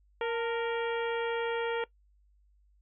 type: harmonic tone with a mistuned harmonic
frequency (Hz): 466.2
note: A#4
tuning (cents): 0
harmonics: 1 / 2 / 3 / 4 / 5 / 6 / 7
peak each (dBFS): -30 / -36 / -40 / -42 / -44 / -46 / -47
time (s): 0.21-1.84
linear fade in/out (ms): 2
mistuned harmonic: 2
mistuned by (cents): -56
effects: noise-tail reverb RT60 0.1 s tail -20 dB re dry + added 50 Hz sine -62 dBFS peak until 2.81 s